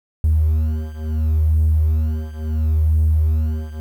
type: beating tone pair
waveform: triangle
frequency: 77.78 / 78.5 Hz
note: D#2 / D#2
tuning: 0 / +16 cents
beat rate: 0.72 Hz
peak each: -14 / -16 dBFS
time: 0.24-3.8 s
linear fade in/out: 0 ms
effects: tanh soft clip ceiling -8 dBFS + 8-bit